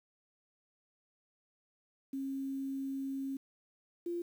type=tone pair in turn; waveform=sine; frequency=270.9 / 345.5 Hz; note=C#4 / F4; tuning=-40 / -19 cents; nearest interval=major third; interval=421 cents; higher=second; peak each=-35 / -34 dBFS; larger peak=second; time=2.13-3.37 / 4.06-4.22 s; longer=first; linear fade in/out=5 ms; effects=10-bit